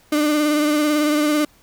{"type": "tone with vibrato", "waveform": "35% pulse", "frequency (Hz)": 299.5, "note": "D4", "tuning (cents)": 34, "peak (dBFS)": -14, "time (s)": [0.12, 1.45], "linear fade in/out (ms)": 5, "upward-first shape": "triangle", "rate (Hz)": 18, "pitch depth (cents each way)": 41, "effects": ["pink hiss -54 dBFS RMS until 1.62 s"]}